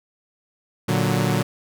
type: chord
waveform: sawtooth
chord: Bb augmented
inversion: none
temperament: equal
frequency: 116.54 / 146.83 / 185 Hz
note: Bb2 / D3 / F#3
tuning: 0 / 0 / 0 cents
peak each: -19 dBFS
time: 0.88-1.43 s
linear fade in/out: 10 ms
effects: none